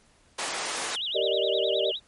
pink high-pass noise, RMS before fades -31 dBFS, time 0.38-0.96 s, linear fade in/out 10 ms, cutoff 540 Hz, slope 12 dB/octave
sine tone with vibrato, 3322 Hz, G#7, in tune, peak -28 dBFS, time 0.91-2 s, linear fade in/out 50 ms, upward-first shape sine, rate 9.6 Hz, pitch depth 280 cents each way
sine chord, Eb major seventh, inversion first, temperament just, 388.9 / 466.7 / 583.4 / 622.3 Hz, G4 / Bb4 / D5 / Eb5, -14 / +2 / -12 / 0 cents, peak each -29 dBFS, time 1.14-1.92 s, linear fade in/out 20 ms
effects pink hiss -61 dBFS RMS until 2.07 s + MP3 48 kbps

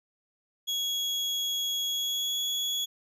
35% pulse tone with pitch glide, 3331 to 3364 Hz, G#7 to G#7, +4 to +22 cents, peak -26 dBFS, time 0.67-2.86 s, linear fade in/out 20 ms, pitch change +18 cents, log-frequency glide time 1.88-2.4 s, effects resampled to 32000 Hz

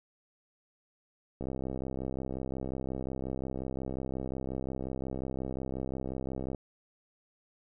click train, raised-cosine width 2 ms, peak -23 dBFS, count 338, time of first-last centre 1.41-6.547 s, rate 65.6 Hz, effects none

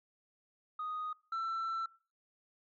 sine tone pair in turn, 1244.5 / 1337.8 Hz, D#6 / E6, 0 / +25 cents, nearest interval minor second, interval 125 cents, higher second, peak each -35 / -31 dBFS, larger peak second, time 0.79-1.13 / 1.32-1.86 s, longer second, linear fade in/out 5 ms, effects noise-tail reverb RT60 0.4 s tail -23 dB re dry + tanh soft clip ceiling -33 dBFS

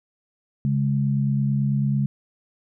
sine tone pair together, 138.59 / 207.7 Hz, C#3 / G#3, 0 / 0 cents, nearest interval perfect fifth, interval 700 cents, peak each -20 / -24 dBFS, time 0.65-2.06 s, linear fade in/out 0 ms, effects none

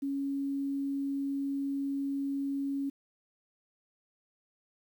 sine tone, 277.2 Hz, C#4, in tune, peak -30 dBFS, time 0.02-2.9 s, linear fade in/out 10 ms, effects 10-bit

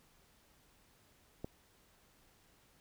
click, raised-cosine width 2 ms, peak -27 dBFS, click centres 1.445 s, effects pink hiss -68 dBFS RMS until 2.8 s

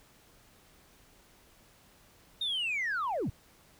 sine linear sweep, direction down, 3729 to 69.2 Hz, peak -28 dBFS, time 2.41-3.3 s, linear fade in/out 5 ms, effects tanh soft clip ceiling -27 dBFS + pink hiss -61 dBFS RMS until 3.79 s

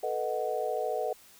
sine chord, B dominant seventh, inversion third, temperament equal, 440 / 493.9 / 622.3 / 740 Hz, A4 / B4 / D#5 / F#5, 0 / 0 / 0 / 0 cents, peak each -34 dBFS, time 0.03-1.13 s, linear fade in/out 5 ms, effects white hiss -56 dBFS RMS until 1.39 s

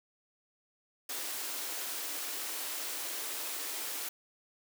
white high-pass noise, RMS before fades -38 dBFS, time 1.09-4.09 s, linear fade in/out 5 ms, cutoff 260 Hz, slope 96 dB/octave, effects none

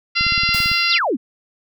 harmonic tone, 688 Hz, F5, 26 cents flat, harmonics 2 / 3 / 4 / 5 / 6 / 7 / 8, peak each -24 / -22 / -20 / -30 / -24 / -21 / -31 dBFS, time 0.15-0.99 s, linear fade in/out 20 ms
click train, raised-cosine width 5 ms, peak -17 dBFS, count 10, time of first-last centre 0.21-0.716 s, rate 17.8 Hz
white noise with exponential decay, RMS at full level -28 dBFS, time 0.54-1.1 s, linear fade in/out 0 ms, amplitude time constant 120 ms
sine exponential sweep, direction down, 5920 to 208.3 Hz, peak -16 dBFS, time 0.89-1.17 s, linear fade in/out 20 ms
effects none

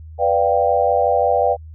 sine chord, G dominant seventh, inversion first, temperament equal, 493.9 / 587.3 / 698.5 / 784 Hz, B4 / D5 / F5 / G5, 0 / 0 / 0 / 0 cents, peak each -19 dBFS, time 0.18-1.57 s, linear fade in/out 50 ms, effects added 79 Hz sine -34 dBFS peak until 1.74 s

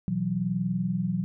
sine chord, B suspended fourth, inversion none, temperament just, 123.47 / 164.63 / 185.21 Hz, B2 / E3 / F#3, 0 / -2 / +2 cents, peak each -33 / -30 / -27 dBFS, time 0.08-1.24 s, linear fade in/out 0 ms, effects none

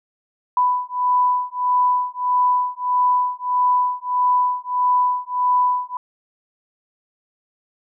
sine beating tone pair, 993 / 994.6 Hz, B5 / B5, +9 / +12 cents, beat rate 1.6 Hz, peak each -19 dBFS, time 0.57-5.97 s, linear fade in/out 2 ms, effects none

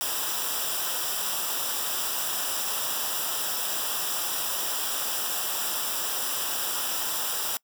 white noise with comb filter, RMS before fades -29 dBFS, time 0.01-7.57 s, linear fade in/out 0 ms, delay 0.46 ms, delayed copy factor -0.75, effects noise-tail reverb RT60 0.1 s tail -25 dB re dry

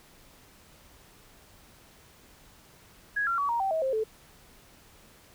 sine tone with pitch steps, 1661.2 / 1372.9 / 1134.6 / 937.7 / 775 / 640.5 / 529.3 / 437.5 Hz, G#6 / F6 / C#6 / A#5 / G5 / E5 / C5 / A4, 0 / -30 / +40 / +10 / -20 / -50 / +20 / -10 cents, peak -25 dBFS, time 3.16-4.04 s, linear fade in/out 10 ms, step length 110 ms, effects pink hiss -56 dBFS RMS until 5.34 s

